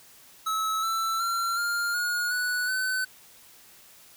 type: tone with pitch steps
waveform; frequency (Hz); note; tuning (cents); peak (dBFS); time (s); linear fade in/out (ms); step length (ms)
square; 1297 / 1331.2 / 1366.2 / 1402.2 / 1439.1 / 1477 / 1515.9; E6 / E6 / F6 / F6 / F#6 / F#6 / F#6; -28 / +17 / -38 / +7 / -48 / -3 / +42; -26; 0.46-3.05; 10; 370
effects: white hiss -53 dBFS RMS until 4.16 s